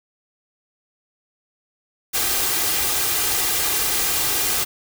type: noise with comb filter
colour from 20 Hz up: white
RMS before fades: -21 dBFS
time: 2.13-4.65 s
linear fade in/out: 20 ms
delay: 2.5 ms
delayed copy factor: +0.5
effects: none